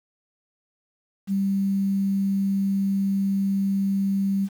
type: tone with quantisation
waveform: sine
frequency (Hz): 196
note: G3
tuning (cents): 0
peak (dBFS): -20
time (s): 1.27-4.49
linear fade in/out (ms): 50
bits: 8
effects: none